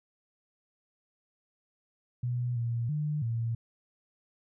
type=tone with pitch steps; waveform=sine; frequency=122.5 / 117.5 / 150.1 / 115.4 Hz; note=B2 / A#2 / D3 / A#2; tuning=-14 / +14 / +38 / -17 cents; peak=-28 dBFS; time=2.23-3.55 s; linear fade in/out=5 ms; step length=330 ms; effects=none